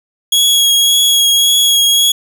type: tone with vibrato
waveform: sawtooth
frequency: 3322 Hz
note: G#7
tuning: in tune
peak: -5 dBFS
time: 0.32-2.12 s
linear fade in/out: 5 ms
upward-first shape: triangle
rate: 1.8 Hz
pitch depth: 19 cents each way
effects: none